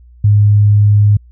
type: tone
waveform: sine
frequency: 103.7 Hz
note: G#2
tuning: 2 cents flat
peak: -5 dBFS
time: 0.24-1.17 s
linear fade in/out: 5 ms
effects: added 60 Hz sine -38 dBFS peak until 1.31 s